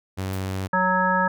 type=tone; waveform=sawtooth; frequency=95.1 Hz; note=F#2; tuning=48 cents sharp; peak=-22 dBFS; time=0.17-0.68 s; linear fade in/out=20 ms
type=noise with exponential decay; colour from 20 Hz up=blue; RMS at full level=-37 dBFS; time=0.33-0.48 s; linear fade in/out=2 ms; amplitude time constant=32 ms
type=harmonic tone; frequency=185 Hz; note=F#3; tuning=in tune; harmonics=1 / 3 / 5 / 7 / 9; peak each=-26 / -27 / -22 / -25 / -24 dBFS; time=0.73-1.28 s; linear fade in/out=5 ms
effects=none